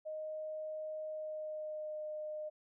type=tone with pitch glide; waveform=sine; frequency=621 to 611.4 Hz; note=D#5 to D#5; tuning=-3 to -30 cents; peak=-39 dBFS; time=0.05-2.5 s; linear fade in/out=20 ms; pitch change=-27 cents; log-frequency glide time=1.06-2.04 s; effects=none